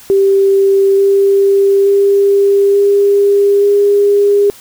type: tone with pitch steps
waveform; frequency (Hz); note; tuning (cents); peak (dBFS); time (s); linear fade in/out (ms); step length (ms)
sine; 392 / 395.4 / 398.9 / 402.3 / 405.8; G4 / G4 / G4 / G4 / G#4; 0 / +15 / +30 / +45 / -40; -6; 0.1-4.5; 0; 880
effects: white hiss -38 dBFS RMS until 4.6 s